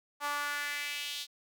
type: tone with high-pass filter sweep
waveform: sawtooth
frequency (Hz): 290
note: D4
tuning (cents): -22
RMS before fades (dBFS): -36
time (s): 0.2-1.27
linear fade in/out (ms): 50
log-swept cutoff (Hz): 980 to 3800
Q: 2.7
effects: none